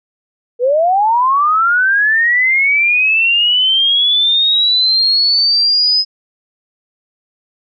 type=linear sweep; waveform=sine; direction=up; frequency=467.6 to 5080 Hz; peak=-9 dBFS; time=0.59-6.05 s; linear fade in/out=50 ms; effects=none